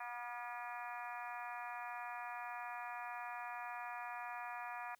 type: harmonic tone with a mistuned harmonic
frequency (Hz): 241.7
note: B3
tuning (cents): -37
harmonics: 3 / 4 / 5 / 6 / 7 / 8 / 9 / 10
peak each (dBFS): -48 / -48 / -51 / -54 / -52 / -56 / -60 / -54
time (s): 0-4.95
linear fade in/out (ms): 5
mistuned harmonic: 6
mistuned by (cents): -36
effects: white hiss -75 dBFS RMS until 4.99 s

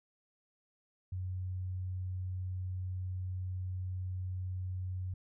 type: tone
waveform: sine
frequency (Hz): 92.2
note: F#2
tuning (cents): -6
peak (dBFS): -35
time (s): 1.12-5.14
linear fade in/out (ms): 5
effects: none

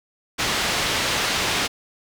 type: low-pass noise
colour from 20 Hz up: white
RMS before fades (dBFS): -23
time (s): 0.38-1.68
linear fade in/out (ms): 20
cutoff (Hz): 4200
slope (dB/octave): 12
effects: none

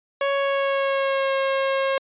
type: tone with pitch glide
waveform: sawtooth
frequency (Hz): 556 to 540.5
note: C#5 to C#5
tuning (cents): +5 to -44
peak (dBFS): -16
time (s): 0.21-1.98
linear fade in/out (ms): 2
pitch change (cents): -49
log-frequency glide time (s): 0.33-1.33
effects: resampled to 8000 Hz

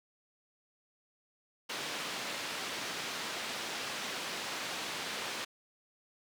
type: band-pass noise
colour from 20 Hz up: white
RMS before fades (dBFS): -39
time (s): 1.69-5.45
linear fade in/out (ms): 10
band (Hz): 180 to 4100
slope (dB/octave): 12
effects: none

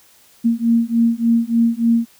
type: beating tone pair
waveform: sine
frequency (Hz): 230 / 233.4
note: A#3 / A#3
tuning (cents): -23 / +2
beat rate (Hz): 3.4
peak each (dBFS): -16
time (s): 0.44-2.06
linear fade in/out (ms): 20
effects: white hiss -51 dBFS RMS until 2.19 s

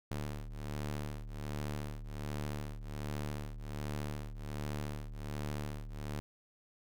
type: ring-modulated tone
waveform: sawtooth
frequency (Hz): 74.1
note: D2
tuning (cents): +16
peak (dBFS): -31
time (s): 0.11-6.2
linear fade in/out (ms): 0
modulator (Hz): 37.7
effects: none

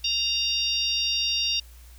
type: harmonic tone with a mistuned harmonic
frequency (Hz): 932.3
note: A#5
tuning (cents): 0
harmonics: 3 / 4 / 5 / 6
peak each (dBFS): -27 / -28 / -29 / -30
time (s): 0.04-1.6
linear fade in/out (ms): 5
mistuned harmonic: 4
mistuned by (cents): -21
effects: added 60 Hz sine -45 dBFS peak until 1.98 s + white hiss -55 dBFS RMS until 1.98 s

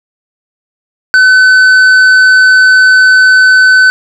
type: tone with tanh clipping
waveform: triangle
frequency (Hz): 1514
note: F#6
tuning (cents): +39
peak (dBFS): -3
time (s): 1.14-3.9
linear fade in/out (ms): 0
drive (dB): 11
effects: none

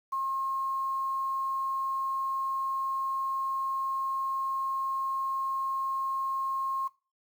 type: tone with quantisation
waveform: sine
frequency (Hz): 1073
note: C6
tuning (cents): +43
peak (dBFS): -28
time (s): 0.12-6.88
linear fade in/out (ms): 10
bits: 9
effects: noise-tail reverb RT60 0.3 s tail -18 dB re dry

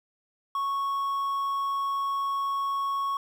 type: tone with quantisation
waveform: triangle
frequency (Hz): 1106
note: C#6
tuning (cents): -4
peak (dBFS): -24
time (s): 0.55-3.17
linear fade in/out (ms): 2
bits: 9
effects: none

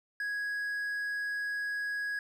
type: tone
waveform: triangle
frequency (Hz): 1661.2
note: G#6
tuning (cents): 0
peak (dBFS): -30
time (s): 0.2-2.19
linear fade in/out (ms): 2
effects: none

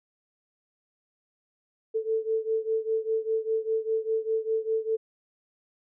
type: beating tone pair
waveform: sine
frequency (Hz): 441.5 / 446.5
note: A4 / A4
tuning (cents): +6 / +25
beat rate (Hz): 5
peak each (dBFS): -27 / -29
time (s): 1.94-4.97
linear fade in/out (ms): 20
effects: none

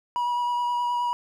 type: tone with vibrato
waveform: triangle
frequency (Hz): 968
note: B5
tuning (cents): -35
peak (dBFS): -21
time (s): 0.16-1.13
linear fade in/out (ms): 0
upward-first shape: sine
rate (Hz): 9.5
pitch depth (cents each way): 13
effects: none

